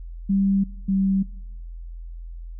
sine tone pair in turn, 196 / 193.3 Hz, G3 / G3, 0 / -24 cents, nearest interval unison, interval 24 cents, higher first, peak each -17 / -18 dBFS, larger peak first, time 0.29-0.64 / 0.88-1.23 s, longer neither, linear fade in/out 10 ms, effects noise-tail reverb RT60 0.9 s tail -22 dB re dry + added 42 Hz sine -33 dBFS peak until 2.59 s

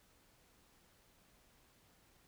silence, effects pink hiss -69 dBFS RMS until 2.27 s

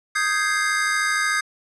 square chord, Ab major seventh, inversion second, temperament equal, 1244.5 / 1568 / 1661.2 / 2093 Hz, Eb6 / G6 / Ab6 / C7, 0 / 0 / 0 / 0 cents, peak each -26 dBFS, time 0.15-1.41 s, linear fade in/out 10 ms, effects resampled to 24000 Hz

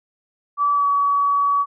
sine tone with pitch glide, 1153 to 1135.2 Hz, D6 to C#6, -32 to +41 cents, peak -15 dBFS, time 0.57-1.66 s, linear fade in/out 50 ms, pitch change -27 cents, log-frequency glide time 0.73-0.87 s, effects none

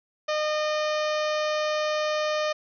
harmonic tone, 610 Hz, D#5, 34 cents flat, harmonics 1 / 2 / 3 / 4 / 5 / 6 / 7 / 8 / 9 / 10, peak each -25 / -31 / -35 / -37 / -39 / -41 / -42 / -43 / -44 / -45 dBFS, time 0.28-2.53 s, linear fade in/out 10 ms, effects none

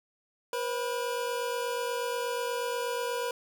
square tone cluster, 479.7 / 528 / 982 Hz, A#4 / C5 / B5, +50 / +16 / -10 cents, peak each -33 / -38 / -36 dBFS, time 0.53-3.31 s, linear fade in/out 2 ms, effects none

